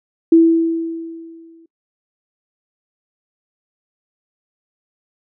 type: tone with exponential decay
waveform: sine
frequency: 329.6 Hz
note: E4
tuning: in tune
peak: -4 dBFS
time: 0.32-1.66 s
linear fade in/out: 5 ms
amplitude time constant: 290 ms
effects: noise-tail reverb RT60 0.1 s tail -23 dB re dry